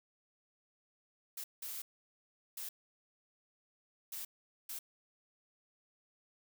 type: noise bursts at uneven times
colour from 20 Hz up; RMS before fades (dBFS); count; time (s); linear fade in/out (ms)
blue; -43; 5; 1.37-1.44 / 1.62-1.82 / 2.57-2.69 / 4.12-4.25 / 4.69-4.79; 5
effects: none